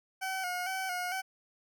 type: tone with vibrato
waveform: 20% pulse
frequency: 740 Hz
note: F#5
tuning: in tune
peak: -28 dBFS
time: 0.21-1.22 s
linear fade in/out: 20 ms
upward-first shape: square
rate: 2.2 Hz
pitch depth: 48 cents each way
effects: none